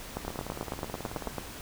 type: two click trains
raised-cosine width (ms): 1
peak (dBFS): -23 / -18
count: 20 / 12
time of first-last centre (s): 0.25-1.277 / 0.17-1.383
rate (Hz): 18.5 / 9.07
effects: pink hiss -43 dBFS RMS until 1.61 s